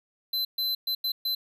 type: tone bursts at uneven times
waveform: square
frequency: 4050 Hz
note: B7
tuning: 43 cents sharp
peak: -26 dBFS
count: 5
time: 0.33-0.45 / 0.58-0.75 / 0.87-0.95 / 1.04-1.12 / 1.25-1.35 s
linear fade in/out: 5 ms
effects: none